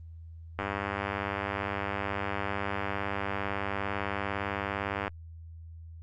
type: click train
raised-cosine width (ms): 0.5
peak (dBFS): -16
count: 449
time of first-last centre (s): 0.59-5.079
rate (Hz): 99.8
effects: added 82 Hz sine -43 dBFS peak until 6.02 s + Opus 24 kbps